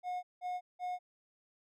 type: tone bursts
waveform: triangle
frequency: 723 Hz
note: F#5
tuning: 40 cents flat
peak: -33 dBFS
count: 3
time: 0.03-0.99 s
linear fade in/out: 50 ms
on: 200 ms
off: 180 ms
effects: none